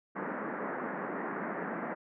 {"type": "band-pass noise", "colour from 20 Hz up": "pink", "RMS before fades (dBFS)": -37, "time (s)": [0.15, 1.95], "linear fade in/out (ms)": 20, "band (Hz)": [180, 1900], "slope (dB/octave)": 48, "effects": []}